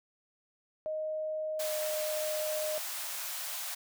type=tone with pitch glide; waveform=sine; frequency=622.3 to 615.9 Hz; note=D#5 to D#5; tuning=0 to -18 cents; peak=-32 dBFS; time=0.86-2.78 s; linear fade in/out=0 ms; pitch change=-18 cents; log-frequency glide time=1.59-1.72 s
type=high-pass noise; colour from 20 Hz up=white; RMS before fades=-38 dBFS; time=1.59-3.75 s; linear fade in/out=10 ms; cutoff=570 Hz; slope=96 dB/octave
effects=none